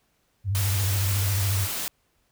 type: tone with vibrato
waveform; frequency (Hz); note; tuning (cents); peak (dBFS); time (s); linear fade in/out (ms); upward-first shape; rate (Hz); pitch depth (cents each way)
sine; 98; G2; 0; -22; 0.44-1.68; 50; sine; 14; 98
type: noise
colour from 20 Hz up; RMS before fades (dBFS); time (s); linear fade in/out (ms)
white; -30; 0.55-1.88; 0
effects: pink hiss -69 dBFS RMS until 2.31 s